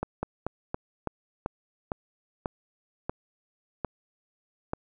slowing click train, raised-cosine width 1 ms, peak -15 dBFS, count 11, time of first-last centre 0.03-4.734 s, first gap 200 ms, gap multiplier 1.18, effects none

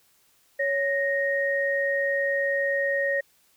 sine tone pair together, 556.3 / 1864.7 Hz, C#5 / A#6, +6 / 0 cents, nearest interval octave + major sixth, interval 2094 cents, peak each -25 dBFS, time 0.59-3.21 s, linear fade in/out 10 ms, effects white hiss -63 dBFS RMS until 3.56 s

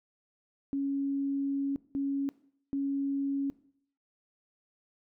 sine tone bursts at uneven times, 277.2 Hz, C#4, in tune, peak -28 dBFS, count 3, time 0.73-1.76 / 1.95-2.29 / 2.73-3.5 s, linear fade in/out 0 ms, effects noise-tail reverb RT60 0.6 s tail -19 dB re dry

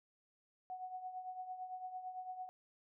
sine tone with tremolo, 740 Hz, F#5, in tune, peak -40 dBFS, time 0.7-2.49 s, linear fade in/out 0 ms, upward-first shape triangle, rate 8.9 Hz, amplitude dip 70%, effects none

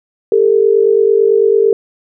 sine tone pair together, 402.2 / 451.2 Hz, G4 / A4, +44 / +44 cents, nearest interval major second, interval 200 cents, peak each -10 dBFS, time 0.32-1.73 s, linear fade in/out 2 ms, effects none

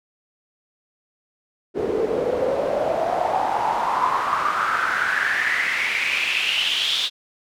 pink noise with band-pass filter sweep, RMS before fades -22 dBFS, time 1.74-7.1 s, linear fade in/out 50 ms, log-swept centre 390 to 3600 Hz, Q 6.5, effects none

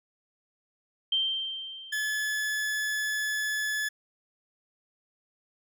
sine tone with exponential decay, 3141 Hz, G7, 3 cents sharp, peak -22 dBFS, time 1.12-2.64 s, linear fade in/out 5 ms, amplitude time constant 330 ms
40% pulse tone, 1717 Hz, A6, 43 cents flat, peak -27 dBFS, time 1.92-3.89 s, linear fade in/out 10 ms
effects none

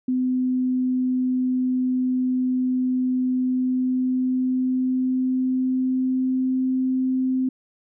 sine tone with pitch glide, 254.6 to 258.9 Hz, C4 to C4, -47 to -18 cents, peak -19 dBFS, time 0.08-7.49 s, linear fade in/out 5 ms, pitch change +29 cents, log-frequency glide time 3.36-6.61 s, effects none

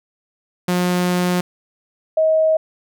sawtooth / sine tone pair in turn, 179 / 633.8 Hz, F3 / D#5, +43 / +32 cents, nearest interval octave + minor seventh, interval 2189 cents, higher second, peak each -12 dBFS, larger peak neither, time 0.68-1.41 / 2.17-2.57 s, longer first, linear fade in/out 5 ms, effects none

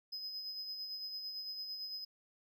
triangle tone with tremolo, 5050 Hz, D#8, 25 cents sharp, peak -38 dBFS, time 0.12-2.05 s, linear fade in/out 10 ms, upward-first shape sine, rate 8.9 Hz, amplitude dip 40%, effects none

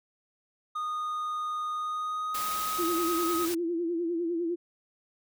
triangle tone with pitch glide, 1232 to 1262.3 Hz, D#6 to D#6, -17 to +25 cents, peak -28 dBFS, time 0.75-3.46 s, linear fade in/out 10 ms, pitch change +42 cents, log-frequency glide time 1.72-2.75 s
white noise, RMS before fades -36 dBFS, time 2.34-3.55 s, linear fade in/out 10 ms
sine tone with vibrato, 339.6 Hz, F4, 48 cents flat, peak -27 dBFS, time 2.78-4.56 s, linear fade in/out 20 ms, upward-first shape sine, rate 9.9 Hz, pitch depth 70 cents each way
effects none

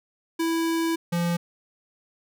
square tone pair in turn, 329.6 / 172 Hz, E4 / F3, 0 / -26 cents, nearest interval major seventh, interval 1126 cents, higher first, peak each -23 dBFS, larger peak neither, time 0.39-0.96 / 1.12-1.37 s, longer first, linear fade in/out 10 ms, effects none

